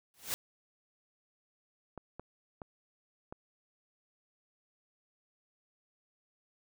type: noise with exponential growth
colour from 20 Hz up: white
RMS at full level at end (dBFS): -31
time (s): 0.14-0.34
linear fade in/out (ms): 0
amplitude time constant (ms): 42
type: clicks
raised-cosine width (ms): 1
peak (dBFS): -29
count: 4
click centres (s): 1.977 / 2.196 / 2.618 / 3.325
effects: none